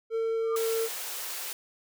triangle tone, 451.8 Hz, A4, 46 cents sharp, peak -24 dBFS, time 0.1-0.89 s, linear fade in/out 50 ms
sine tone with exponential growth, 1200 Hz, D6, 37 cents sharp, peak -28 dBFS, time 0.38-0.56 s, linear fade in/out 5 ms, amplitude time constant 37 ms
white high-pass noise, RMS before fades -36 dBFS, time 0.56-1.53 s, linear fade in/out 2 ms, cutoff 400 Hz, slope 24 dB/octave
effects none

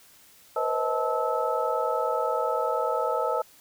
sine tone cluster, 482.9 / 523 / 633 / 873 / 1302 Hz, B4 / C5 / D#5 / A5 / E6, -39 / -1 / +30 / -14 / -22 cents, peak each -30 dBFS, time 0.56-3.42 s, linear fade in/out 5 ms, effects white hiss -55 dBFS RMS until 3.6 s

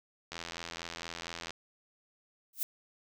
click train, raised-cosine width 0.2 ms, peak -22 dBFS, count 101, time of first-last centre 0.32-1.506 s, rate 84.3 Hz
violet noise with exponential growth, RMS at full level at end -28 dBFS, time 2.53-2.63 s, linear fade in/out 1 ms, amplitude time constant 21 ms
effects none

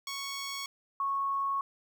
10% pulse / sine tone pair in turn, 1108.7 / 1102.4 Hz, C#6 / C#6, 0 / -10 cents, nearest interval unison, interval 10 cents, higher first, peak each -27 / -28 dBFS, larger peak first, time 0.07-0.66 / 1-1.61 s, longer second, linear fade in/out 2 ms, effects 11-bit

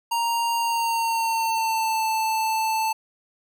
square tone with pitch glide, 932.3 to 883 Hz, A#5 to A5, 0 to +6 cents, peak -22 dBFS, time 0.11-2.93 s, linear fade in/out 10 ms, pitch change -94 cents, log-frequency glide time 0.56-2.05 s, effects none

